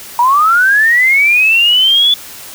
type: linear sweep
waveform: sine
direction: up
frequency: 932.3 to 3470 Hz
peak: -6 dBFS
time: 0.19-2.14 s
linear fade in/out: 2 ms
effects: white hiss -31 dBFS RMS until 2.54 s